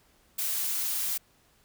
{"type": "noise", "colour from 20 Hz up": "blue", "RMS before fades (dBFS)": -30, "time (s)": [0.38, 1.18], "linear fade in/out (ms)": 10, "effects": ["pink hiss -64 dBFS RMS until 1.64 s"]}